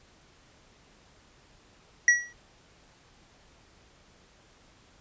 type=tone with exponential decay; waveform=square; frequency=1928 Hz; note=B6; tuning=42 cents flat; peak=-14 dBFS; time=2.08-2.33 s; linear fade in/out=2 ms; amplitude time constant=54 ms; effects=pink hiss -59 dBFS RMS until 5 s + resampled to 16000 Hz